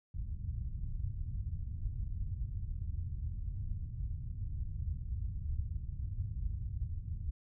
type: low-pass noise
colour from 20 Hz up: white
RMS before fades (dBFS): -38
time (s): 0.14-7.31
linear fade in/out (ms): 10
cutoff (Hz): 100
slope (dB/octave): 24
effects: none